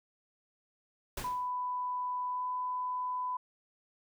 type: noise with exponential decay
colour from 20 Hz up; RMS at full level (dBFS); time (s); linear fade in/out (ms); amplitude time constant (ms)
pink; -36; 1.17-1.51; 5; 73
type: tone with pitch glide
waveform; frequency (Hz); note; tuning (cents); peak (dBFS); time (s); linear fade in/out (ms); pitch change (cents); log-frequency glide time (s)
sine; 995 to 1000.8; B5 to B5; +13 to +23; -32; 1.24-3.37; 5; +10; 2.29-2.44
effects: none